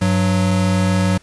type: tone pair together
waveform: square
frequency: 98 / 185 Hz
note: G2 / F#3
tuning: 0 / 0 cents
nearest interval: major seventh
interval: 1100 cents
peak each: -18 / -17 dBFS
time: 0.01-1.18 s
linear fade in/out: 10 ms
effects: pink hiss -51 dBFS RMS until 1.22 s + resampled to 24000 Hz